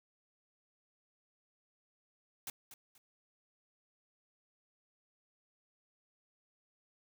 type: noise with echo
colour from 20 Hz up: white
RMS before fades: -42 dBFS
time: 2.47-2.5 s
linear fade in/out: 2 ms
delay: 240 ms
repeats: 2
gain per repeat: -11 dB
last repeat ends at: 2.98 s
effects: none